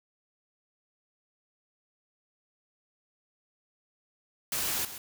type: noise with echo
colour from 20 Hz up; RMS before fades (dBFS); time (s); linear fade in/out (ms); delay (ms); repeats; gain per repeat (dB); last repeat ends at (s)
white; -31; 4.52-4.85; 2; 130; 1; -11; 4.98
effects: none